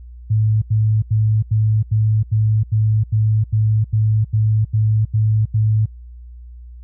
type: tone bursts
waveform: sine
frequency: 108.5 Hz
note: A2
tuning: 24 cents flat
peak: -12 dBFS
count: 14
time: 0.3-5.859 s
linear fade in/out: 10 ms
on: 320 ms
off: 83 ms
effects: added 60 Hz sine -34 dBFS peak until 6.83 s